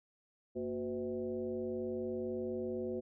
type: tone with frequency modulation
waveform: sine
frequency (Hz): 368.9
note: F#4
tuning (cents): -5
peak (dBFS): -35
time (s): 0.55-3.01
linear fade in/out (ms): 20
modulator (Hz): 138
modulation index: 1.2
effects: none